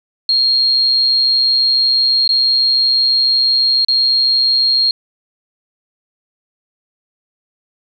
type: tone with dropouts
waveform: sine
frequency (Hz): 4242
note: C8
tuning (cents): +23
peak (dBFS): -10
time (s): 0.29-4.91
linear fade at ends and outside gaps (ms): 2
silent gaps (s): 2.277-2.291 / 3.848-3.884
effects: none